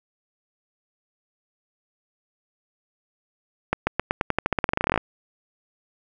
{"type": "accelerating click train", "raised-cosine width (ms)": 0.5, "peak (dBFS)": -5, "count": 22, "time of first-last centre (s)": [3.73, 4.977], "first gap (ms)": 140, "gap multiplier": 0.9, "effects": []}